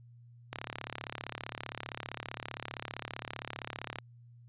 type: click train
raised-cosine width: 0.3 ms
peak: -21 dBFS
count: 123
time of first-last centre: 0.53-3.986 s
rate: 35.3 Hz
effects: added 119 Hz sine -53 dBFS peak until 4.48 s + resampled to 8000 Hz